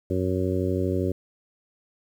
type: harmonic tone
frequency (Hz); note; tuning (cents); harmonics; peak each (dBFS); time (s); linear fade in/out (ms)
92.5; F#2; 0; 1 / 2 / 3 / 4 / 5 / 6; -27 / -31 / -29 / -28 / -32 / -33; 0.1-1.12; 5
effects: 9-bit